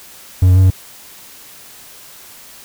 triangle tone with pitch steps, 91.9 / 91.3 / 94 / 93.4 Hz, F#2 / F#2 / F#2 / F#2, -11 / -23 / +28 / +17 cents, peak -4 dBFS, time 0.42-0.704 s, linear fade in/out 5 ms, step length 71 ms, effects white hiss -39 dBFS RMS until 2.64 s

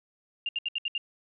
sine tone bursts, 2800 Hz, F7, 4 cents sharp, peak -27 dBFS, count 6, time 0.46-0.979 s, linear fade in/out 2 ms, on 29 ms, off 69 ms, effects none

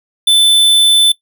square tone, 3520 Hz, A7, in tune, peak -6 dBFS, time 0.27-1.12 s, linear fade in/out 5 ms, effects noise-tail reverb RT60 0.1 s tail -20 dB re dry

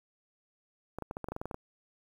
clicks, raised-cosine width 1 ms, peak -23 dBFS, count 12, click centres 0.986 / 1.023 / 1.111 / 1.169 / 1.243 / 1.286 / 1.32 / 1.364 / 1.415 / 1.456 / 1.512 / 1.544 s, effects 9-bit

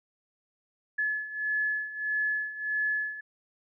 sine beating tone pair, 1712 / 1713.6 Hz, A6 / A6, -48 / -46 cents, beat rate 1.6 Hz, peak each -33 / -29 dBFS, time 0.98-3.21 s, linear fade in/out 10 ms, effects none

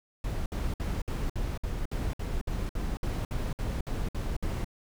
brown noise bursts, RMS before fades -31 dBFS, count 16, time 0.24-4.645 s, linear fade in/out 2 ms, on 220 ms, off 59 ms, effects none

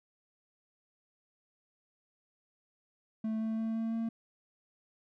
triangle tone with pitch steps, 220 / 221.8 / 223.6 / 225.4 / 227.2 Hz, A3 / A3 / A3 / A3 / A#3, 0 / +14 / +28 / +42 / -44 cents, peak -29 dBFS, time 3.24-4.09 s, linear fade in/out 5 ms, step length 170 ms, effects none

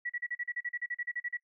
sine tone bursts, 1936 Hz, B6, 35 cents flat, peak -32 dBFS, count 16, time 0.05-1.372 s, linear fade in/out 10 ms, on 47 ms, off 38 ms, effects noise-tail reverb RT60 0.1 s tail -22 dB re dry

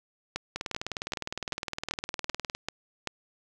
two click trains, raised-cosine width 0.2 ms, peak -15 / -13 dBFS, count 40 / 8, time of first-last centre 0.56-2.55 / 0.36-3.073 s, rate 19.6 / 2.58 Hz, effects none

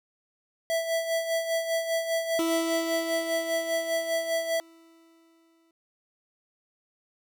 square tone with tremolo, 659.3 Hz, E5, in tune, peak -24 dBFS, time 0.7-4.6 s, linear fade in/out 0 ms, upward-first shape sine, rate 5 Hz, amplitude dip 60%
40% pulse tone with exponential decay, 329.6 Hz, E4, in tune, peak -23 dBFS, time 2.39-5.71 s, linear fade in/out 2 ms, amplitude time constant 720 ms
effects none

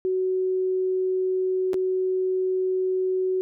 sine tone with dropouts, 373 Hz, F#4, 14 cents sharp, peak -21 dBFS, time 0.05-3.41 s, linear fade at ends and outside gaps 0 ms, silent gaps 1.733-1.742 s, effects none

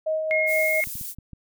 sine tone with tremolo, 629 Hz, D#5, 19 cents sharp, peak -21 dBFS, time 0.06-0.81 s, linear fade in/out 10 ms, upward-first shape sine, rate 4.2 Hz, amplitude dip 35%
sine tone, 2150 Hz, C7, 47 cents sharp, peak -21 dBFS, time 0.31-0.84 s, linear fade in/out 0 ms
pink high-pass noise, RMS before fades -34 dBFS, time 0.46-1.15 s, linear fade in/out 50 ms, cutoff 12000 Hz, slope 12 dB/octave
clicks, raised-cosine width 5 ms, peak -28 dBFS, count 5, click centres 0.872 / 0.955 / 1.012 / 1.186 / 1.333 s
effects none

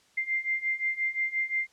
sine beating tone pair, 2093 / 2098.7 Hz, C7 / C7, 0 / +5 cents, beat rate 5.7 Hz, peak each -31 / -29 dBFS, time 0.17-1.67 s, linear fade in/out 10 ms, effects white hiss -63 dBFS RMS until 1.72 s + low-pass 7000 Hz 12 dB/octave

